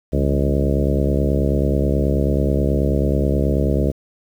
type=harmonic tone with a mistuned harmonic; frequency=69.3 Hz; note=C#2; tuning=in tune; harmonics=1 / 2 / 3 / 4 / 5 / 6 / 7 / 8 / 9; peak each=-19 / -22 / -24 / -25 / -26 / -27 / -27 / -28 / -29 dBFS; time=0.12-3.92 s; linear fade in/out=20 ms; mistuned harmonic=2; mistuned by=+81 cents; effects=8-bit